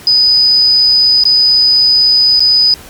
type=tone with dropouts; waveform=sine; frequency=4982 Hz; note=D#8; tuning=1 cent sharp; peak=-5 dBFS; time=0.07-2.74 s; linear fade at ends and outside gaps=1 ms; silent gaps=1.237-1.253 / 2.395-2.404 s; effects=pink hiss -34 dBFS RMS until 2.89 s + MP3 96 kbps